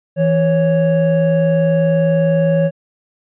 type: tone pair together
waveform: triangle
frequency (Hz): 164.82 / 554.4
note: E3 / C#5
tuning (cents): 0 / 0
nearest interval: octave + major sixth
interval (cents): 2100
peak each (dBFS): -12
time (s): 0.16-2.71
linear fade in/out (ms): 50
effects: resampled to 8000 Hz